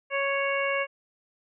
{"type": "harmonic tone", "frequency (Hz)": 554.4, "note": "C#5", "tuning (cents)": 0, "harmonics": [1, 2, 3, 4, 5], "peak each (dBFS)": [-28, -32, -33, -30, -34], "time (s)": [0.1, 0.87], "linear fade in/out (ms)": 50, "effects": []}